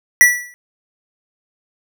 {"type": "tone with exponential decay", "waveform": "square", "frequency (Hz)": 1953, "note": "B6", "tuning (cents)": -20, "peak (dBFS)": -3, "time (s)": [0.21, 0.54], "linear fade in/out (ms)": 0, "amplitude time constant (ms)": 70, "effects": []}